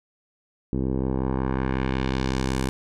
10% pulse tone with low-pass filter sweep, 65.41 Hz, C2, in tune, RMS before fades -25 dBFS, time 0.73-2.69 s, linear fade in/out 0 ms, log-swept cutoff 330 to 11000 Hz, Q 1.1, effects none

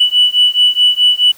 sine beating tone pair, 2960 / 2964.7 Hz, F#7 / F#7, 0 / +3 cents, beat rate 4.7 Hz, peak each -10 dBFS, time 0-1.32 s, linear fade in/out 10 ms, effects tanh soft clip ceiling -1 dBFS + white hiss -43 dBFS RMS until 1.37 s

